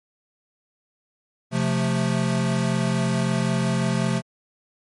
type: chord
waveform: square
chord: F major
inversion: second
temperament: equal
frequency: 130.81 / 174.61 / 220 Hz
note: C3 / F3 / A3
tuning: 0 / 0 / 0 cents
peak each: -25 / -25 / -26 dBFS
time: 1.51-4.22 s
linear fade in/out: 50 ms
effects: MP3 48 kbps